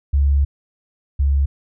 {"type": "tone pair in turn", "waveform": "sine", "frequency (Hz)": [70.2, 69.67], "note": ["C#2", "C#2"], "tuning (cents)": [22, 9], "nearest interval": "unison", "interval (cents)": 13, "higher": "first", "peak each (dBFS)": [-12, -13], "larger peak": "first", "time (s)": [[0.13, 0.45], [1.19, 1.46]], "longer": "first", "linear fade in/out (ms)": 10, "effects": []}